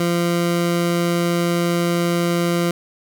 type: tone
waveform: 20% pulse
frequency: 172.2 Hz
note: F3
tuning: 24 cents flat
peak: -12 dBFS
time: 0-2.71 s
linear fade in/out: 2 ms
effects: none